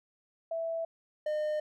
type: tone pair in turn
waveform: sine / triangle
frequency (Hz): 659.3 / 608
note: E5 / D#5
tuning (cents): 0 / -40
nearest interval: minor second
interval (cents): 140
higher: first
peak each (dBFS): -31 / -27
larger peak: second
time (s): 0.51-0.85 / 1.26-1.6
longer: neither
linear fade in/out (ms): 5
effects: none